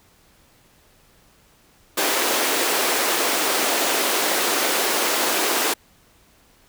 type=high-pass noise; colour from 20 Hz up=pink; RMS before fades=-21 dBFS; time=1.97-5.74 s; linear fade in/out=10 ms; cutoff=320 Hz; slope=24 dB/octave; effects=pink hiss -56 dBFS RMS until 6.68 s